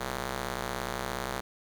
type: ring-modulated tone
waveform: 5% pulse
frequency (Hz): 129.8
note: C3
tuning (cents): -13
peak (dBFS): -18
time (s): 0-1.41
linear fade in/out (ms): 10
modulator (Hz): 296
effects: none